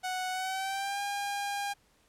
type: tone with pitch glide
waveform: sawtooth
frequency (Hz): 740 to 807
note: F#5 to G#5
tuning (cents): 0 to -50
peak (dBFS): -28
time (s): 0.03-1.74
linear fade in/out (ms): 20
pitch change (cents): +150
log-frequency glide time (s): 0.31-1.01
effects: pink hiss -67 dBFS RMS until 2.08 s + low-pass 12000 Hz 12 dB/octave